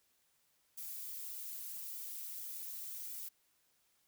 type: noise with flanger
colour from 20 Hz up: violet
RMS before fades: -45 dBFS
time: 0.77-3.29 s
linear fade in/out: 10 ms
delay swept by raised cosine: 2 to 4.2 ms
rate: 1.7 Hz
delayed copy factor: +1
effects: white hiss -75 dBFS RMS until 4.07 s